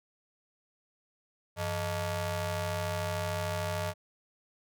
sawtooth ring-modulated tone, 261.8 Hz, C4, 1 cent sharp, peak -24 dBFS, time 1.56-3.94 s, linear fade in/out 50 ms, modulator 356 Hz, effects none

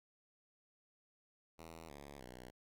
5% pulse tone with pitch steps, 81.8 / 71.21 / 61.99 Hz, E2 / C#2 / B1, -13 / +47 / +7 cents, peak -40 dBFS, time 1.58-2.51 s, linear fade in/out 20 ms, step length 310 ms, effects none

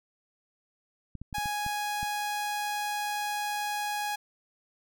clicks, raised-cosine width 5 ms, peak -27 dBFS, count 7, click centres 1.153 / 1.216 / 1.328 / 1.383 / 1.458 / 1.664 / 2.03 s
sawtooth tone, 830.6 Hz, G#5, in tune, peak -26 dBFS, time 1.34-4.16 s, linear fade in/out 10 ms
effects none

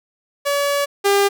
sawtooth tone pair in turn, 569 / 400.4 Hz, C#5 / G4, +45 / +37 cents, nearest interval tritone, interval 608 cents, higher first, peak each -13 / -9 dBFS, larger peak second, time 0.45-0.86 / 1.04-1.29 s, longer first, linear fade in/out 20 ms, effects none

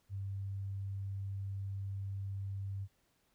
sine tone, 98.1 Hz, G2, 2 cents sharp, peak -37 dBFS, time 0.09-2.88 s, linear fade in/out 50 ms, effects pink hiss -75 dBFS RMS until 3.34 s

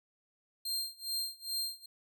sawtooth tone with tremolo, 4186 Hz, C8, in tune, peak -29 dBFS, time 0.65-1.86 s, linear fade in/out 5 ms, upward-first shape sine, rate 2.4 Hz, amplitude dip 95%, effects none

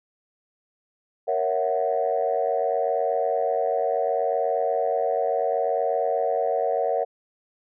sine chord, F# dominant seventh, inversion first, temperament equal, 466.2 / 554.4 / 659.3 / 740 Hz, A#4 / C#5 / E5 / F#5, 0 / 0 / 0 / 0 cents, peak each -26 dBFS, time 1.27-7.05 s, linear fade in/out 20 ms, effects tanh soft clip ceiling -12 dBFS

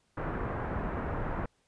pink low-pass noise, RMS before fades -34 dBFS, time 0.17-1.46 s, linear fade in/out 5 ms, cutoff 1600 Hz, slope 24 dB/octave, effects pink hiss -72 dBFS RMS until 1.67 s + resampled to 22050 Hz

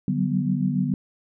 sine chord, G major seventh, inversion second, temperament equal with one note detuned, 146.83 / 185 / 191.96 / 246.9 Hz, D3 / F#3 / G3 / B3, 0 / 0 / -36 / 0 cents, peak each -26 dBFS, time 0.08-0.94 s, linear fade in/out 2 ms, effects none

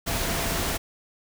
sine tone in noise, 676 Hz, E5, 43 cents sharp, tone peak -37 dBFS, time 0.06-0.78 s, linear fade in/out 20 ms, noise pink, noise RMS -27 dBFS, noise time 0.06-0.78 s, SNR -13 dB, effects none

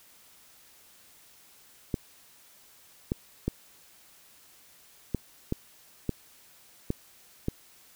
clicks, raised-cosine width 3 ms, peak -14 dBFS, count 8, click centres 1.942 / 3.119 / 3.48 / 5.147 / 5.524 / 6.093 / 6.904 / 7.484 s, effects white hiss -57 dBFS RMS until 7.95 s

